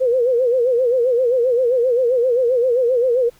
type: tone with vibrato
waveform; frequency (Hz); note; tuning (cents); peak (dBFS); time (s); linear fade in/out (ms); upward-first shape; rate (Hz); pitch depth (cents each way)
sine; 493.9; B4; 0; -13; 0-3.3; 20; sine; 7.6; 110
effects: pink hiss -53 dBFS RMS until 3.39 s